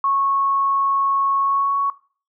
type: tone with pitch glide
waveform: sine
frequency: 1100 to 1114.1 Hz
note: C#6 to C#6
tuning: -14 to +8 cents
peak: -16 dBFS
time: 0.04-1.9 s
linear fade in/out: 2 ms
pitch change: +22 cents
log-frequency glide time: 1.4-1.78 s
effects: noise-tail reverb RT60 0.4 s tail -19 dB re dry